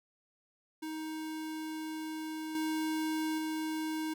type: tone with level steps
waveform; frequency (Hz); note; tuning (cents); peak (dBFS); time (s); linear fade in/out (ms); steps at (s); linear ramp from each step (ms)
square; 314.2; D#4; +17; -38 / -32 / -34; 0.82-4.14; 10; 2.55 / 3.38; 2
effects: none